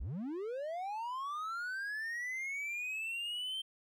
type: linear sweep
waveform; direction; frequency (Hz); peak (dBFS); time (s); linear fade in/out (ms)
triangle; up; 41.2 to 3146; -35; 0-3.62; 10
effects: none